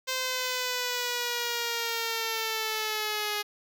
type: linear sweep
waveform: 5% pulse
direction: down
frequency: 519 to 415.3 Hz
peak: -17 dBFS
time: 0.07-3.43 s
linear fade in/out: 20 ms
effects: none